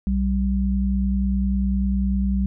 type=tone pair together; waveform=sine; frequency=61.62 / 194.9 Hz; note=B1 / G3; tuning=-3 / -10 cents; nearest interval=octave + minor sixth; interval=1993 cents; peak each=-21 dBFS; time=0.07-2.46 s; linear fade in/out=0 ms; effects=none